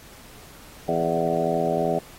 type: harmonic tone with a mistuned harmonic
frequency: 83.1 Hz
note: E2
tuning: 15 cents sharp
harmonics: 2 / 3 / 4 / 5 / 6 / 7 / 8 / 9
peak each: -29 / -31 / -32 / -27 / -32 / -27 / -28 / -28 dBFS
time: 0.88-1.99 s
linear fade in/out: 5 ms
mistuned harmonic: 7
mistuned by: +36 cents
effects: pink hiss -47 dBFS RMS until 2.18 s + AAC 48 kbps